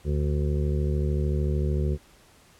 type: harmonic tone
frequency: 73.4 Hz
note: D2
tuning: in tune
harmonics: 1 / 2 / 3 / 5 / 6 / 7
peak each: -24 / -28 / -35 / -33 / -38 / -41 dBFS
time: 0.04-1.98 s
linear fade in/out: 50 ms
effects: pink hiss -56 dBFS RMS until 2.59 s + low-pass 12000 Hz 12 dB/octave